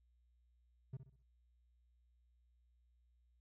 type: tone with echo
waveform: triangle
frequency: 131.6 Hz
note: C3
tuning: 10 cents sharp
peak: -40 dBFS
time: 0.93-0.97 s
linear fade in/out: 5 ms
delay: 64 ms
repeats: 4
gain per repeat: -9 dB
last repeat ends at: 1.226 s
effects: added 60 Hz sine -70 dBFS peak until 3.4 s